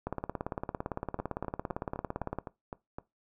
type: two click trains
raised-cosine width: 1 ms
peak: -24 / -19 dBFS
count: 8 / 42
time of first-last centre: 1.19-2.985 / 0.07-2.386 s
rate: 3.9 / 17.7 Hz
effects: noise-tail reverb RT60 0.2 s tail -20 dB re dry